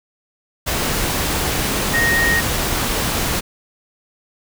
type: tone in noise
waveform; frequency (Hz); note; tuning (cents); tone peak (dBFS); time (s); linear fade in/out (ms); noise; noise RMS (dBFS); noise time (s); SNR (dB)
sine; 1864.7; A#6; 0; -15; 1.93-2.41; 20; pink; -20; 0.66-3.41; +2
effects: none